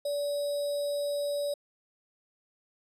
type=tone with sample-and-hold; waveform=sine; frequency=577 Hz; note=D5; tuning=31 cents flat; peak=-28 dBFS; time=0.05-1.54 s; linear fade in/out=5 ms; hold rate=4410 Hz; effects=resampled to 32000 Hz